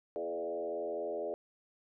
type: tone with frequency modulation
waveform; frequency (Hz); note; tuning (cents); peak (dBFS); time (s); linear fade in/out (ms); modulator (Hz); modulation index
sine; 510; C5; -44; -34; 0.16-1.34; 0; 84; 1.8
effects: none